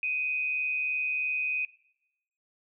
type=tone with amplitude modulation; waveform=sine; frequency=2500 Hz; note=D#7; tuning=8 cents sharp; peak=-25 dBFS; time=0.03-1.65 s; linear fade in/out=2 ms; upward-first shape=sine; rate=143 Hz; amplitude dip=50%; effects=noise-tail reverb RT60 0.8 s tail -19 dB re dry